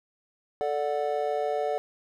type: chord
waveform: triangle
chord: D major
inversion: second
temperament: just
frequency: 440.5 / 587.3 / 734.2 Hz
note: A4 / D5 / F#5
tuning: +2 / 0 / -14 cents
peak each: -28 / -28 / -28 dBFS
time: 0.61-1.78 s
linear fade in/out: 0 ms
effects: none